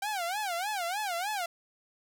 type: tone with vibrato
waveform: sawtooth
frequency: 763 Hz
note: G5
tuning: 47 cents flat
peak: -27 dBFS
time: 0.02-1.46 s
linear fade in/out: 5 ms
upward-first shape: sine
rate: 3.3 Hz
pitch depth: 210 cents each way
effects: none